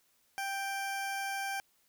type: tone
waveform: 20% pulse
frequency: 786 Hz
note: G5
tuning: 4 cents sharp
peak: -29 dBFS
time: 0.38-1.6 s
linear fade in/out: 0 ms
effects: white hiss -71 dBFS RMS until 1.88 s